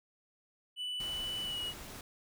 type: tone with pitch glide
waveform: triangle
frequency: 2976 to 2910 Hz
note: F#7 to F#7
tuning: +9 to -29 cents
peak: -34 dBFS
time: 0.76-1.74 s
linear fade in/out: 50 ms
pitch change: -38 cents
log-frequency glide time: 1.44-1.6 s
type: noise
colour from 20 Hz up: pink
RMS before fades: -47 dBFS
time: 1-2.01 s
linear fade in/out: 2 ms
effects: none